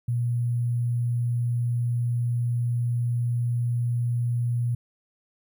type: tone with sample-and-hold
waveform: sine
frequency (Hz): 120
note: B2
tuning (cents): -49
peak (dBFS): -22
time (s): 0.08-4.75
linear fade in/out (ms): 5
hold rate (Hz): 11025
effects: none